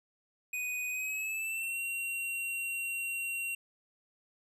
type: tone with pitch glide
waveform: square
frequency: 2489 to 2746 Hz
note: D#7 to F7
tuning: 0 to -30 cents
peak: -34 dBFS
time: 0.53-3.55 s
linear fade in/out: 5 ms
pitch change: +170 cents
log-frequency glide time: 0.89-1.8 s
effects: none